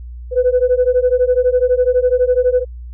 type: beating tone pair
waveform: sine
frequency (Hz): 493.9 / 505.9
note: B4 / B4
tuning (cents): 0 / +42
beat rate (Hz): 12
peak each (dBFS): -13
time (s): 0.31-2.65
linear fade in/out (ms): 50
effects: tanh soft clip ceiling -5 dBFS + added 60 Hz sine -28 dBFS peak until 2.93 s